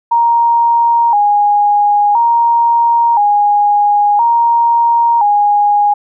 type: tone with vibrato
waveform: sine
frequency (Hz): 878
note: A5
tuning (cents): -4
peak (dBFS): -7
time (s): 0.11-5.94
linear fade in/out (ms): 10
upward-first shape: square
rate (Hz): 0.49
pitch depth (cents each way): 110
effects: none